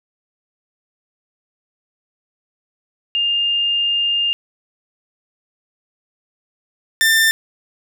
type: tone pair in turn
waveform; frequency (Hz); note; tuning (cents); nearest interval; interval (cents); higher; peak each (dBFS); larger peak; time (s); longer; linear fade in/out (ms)
sine / sawtooth; 2812 / 1790.8; F7 / A6; +11 / +30; minor sixth; 781; first; -15 / -8; second; 3.15-4.33 / 7.01-7.31; first; 0
effects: none